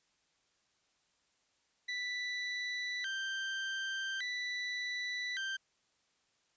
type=tone with vibrato; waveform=30% pulse; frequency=1760 Hz; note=A6; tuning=in tune; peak=-33 dBFS; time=1.88-5.57 s; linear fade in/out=10 ms; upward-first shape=square; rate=0.43 Hz; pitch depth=200 cents each way; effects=white hiss -75 dBFS RMS until 6.56 s + resampled to 16000 Hz